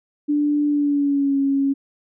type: tone with pitch glide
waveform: sine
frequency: 293.7 to 275.6 Hz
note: D4 to C#4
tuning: 0 to -10 cents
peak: -16 dBFS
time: 0.28-1.74 s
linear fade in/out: 20 ms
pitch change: -110 cents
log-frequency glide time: 0.67-1.38 s
effects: none